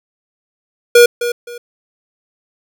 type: tone with echo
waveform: square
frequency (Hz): 479.1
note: A#4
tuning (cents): +47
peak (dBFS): -4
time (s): 0.95-1.06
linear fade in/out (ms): 5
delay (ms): 260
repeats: 2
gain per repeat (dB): -12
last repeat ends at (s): 1.58
effects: none